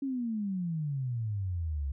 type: exponential sweep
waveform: sine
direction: down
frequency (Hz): 279.8 to 66.7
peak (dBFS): -30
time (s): 0.02-1.92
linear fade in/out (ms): 5
effects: none